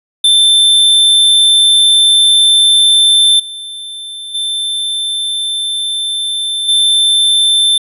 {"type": "tone with level steps", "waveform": "square", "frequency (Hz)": 3551, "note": "A7", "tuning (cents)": 15, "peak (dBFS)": [-6, -24, -15, -8], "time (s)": [0.24, 7.78], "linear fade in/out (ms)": 5, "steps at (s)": [3.39, 4.34, 6.68], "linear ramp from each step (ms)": 10, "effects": ["resampled to 32000 Hz"]}